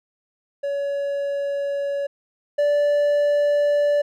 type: tone pair in turn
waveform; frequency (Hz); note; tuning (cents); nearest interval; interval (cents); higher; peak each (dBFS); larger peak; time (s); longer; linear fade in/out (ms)
triangle; 564 / 582.2; C#5 / D5; +30 / -15; minor second; 55; second; -20 / -14; second; 0.63-2.07 / 2.58-4.02; neither; 10
effects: none